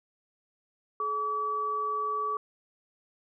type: tone pair together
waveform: sine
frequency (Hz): 427 / 1146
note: G#4 / D6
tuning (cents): +48 / -43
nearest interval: octave + perfect fourth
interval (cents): 1709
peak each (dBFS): -37 / -28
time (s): 1-2.37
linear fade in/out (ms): 2
effects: none